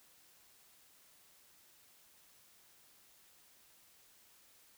silence, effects white hiss -65 dBFS RMS until 4.77 s

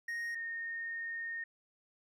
triangle / sine tone pair in turn, 1864.7 / 1841.2 Hz, A#6 / A#6, 0 / -22 cents, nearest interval unison, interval 22 cents, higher first, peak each -34 / -37 dBFS, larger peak first, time 0.08-0.35 / 0.35-1.44 s, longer second, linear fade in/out 5 ms, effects none

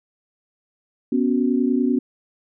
sine chord, B suspended second, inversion none, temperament equal, 246.9 / 277.2 / 370 Hz, B3 / C#4 / F#4, 0 / 0 / 0 cents, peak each -19 / -21 / -25 dBFS, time 1.12-1.99 s, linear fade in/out 5 ms, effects none

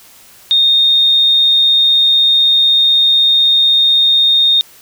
sine tone, 3682 Hz, A#7, 22 cents flat, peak -7 dBFS, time 0.51-4.61 s, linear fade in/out 0 ms, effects white hiss -42 dBFS RMS until 4.81 s

